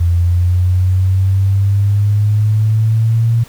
sine exponential sweep, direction up, 85.2 to 116.54 Hz, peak -9 dBFS, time 0-3.44 s, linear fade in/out 10 ms, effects pink hiss -41 dBFS RMS until 3.48 s

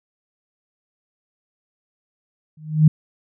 sine tone with exponential growth, 154.7 Hz, D#3, 10 cents flat, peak -5 dBFS, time 2.57-2.88 s, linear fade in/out 5 ms, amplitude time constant 67 ms, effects none

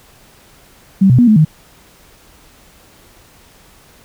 sine tone with pitch steps, 192.9 / 125.1 / 242.1 / 215.1 / 155.2 Hz, G3 / B2 / B3 / A3 / D#3, -28 / +23 / -34 / -39 / -4 cents, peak -5 dBFS, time 1.01-1.45 s, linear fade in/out 10 ms, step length 88 ms, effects pink hiss -46 dBFS RMS until 4.04 s

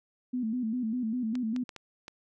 sine tone with vibrato, 235.2 Hz, A#3, 16 cents sharp, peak -28 dBFS, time 0.33-1.64 s, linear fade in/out 10 ms, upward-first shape square, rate 5 Hz, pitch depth 110 cents each way
clicks, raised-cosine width 0.2 ms, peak -25 dBFS, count 5, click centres 1.354 / 1.563 / 1.692 / 1.763 / 2.081 s
effects none

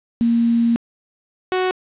sine / sawtooth tone pair in turn, 233.1 / 370 Hz, A#3 / F#4, 0 / 0 cents, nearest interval minor sixth, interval 800 cents, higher second, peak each -13 dBFS, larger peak neither, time 0.21-0.76 / 1.52-1.71 s, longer first, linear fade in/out 0 ms, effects resampled to 8000 Hz + 7-bit

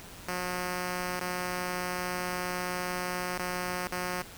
5% pulse tone with dropouts, 180 Hz, F#3, 47 cents flat, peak -20 dBFS, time 0.28-4.22 s, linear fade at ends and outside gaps 2 ms, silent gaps 1.197-1.21 / 3.378-3.393 / 3.873-3.921 s, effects pink hiss -47 dBFS RMS until 4.37 s

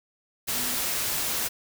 sine tone in noise, 246.9 Hz, B3, in tune, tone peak -39 dBFS, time 0.54-0.76 s, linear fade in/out 20 ms, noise white, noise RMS -28 dBFS, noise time 0.47-1.49 s, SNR -14 dB, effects none

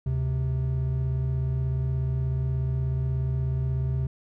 triangle tone pair together, 74.19 / 130.81 Hz, D2 / C3, +18 / 0 cents, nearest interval minor seventh, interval 982 cents, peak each -27 / -23 dBFS, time 0.06-4.07 s, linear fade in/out 5 ms, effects none

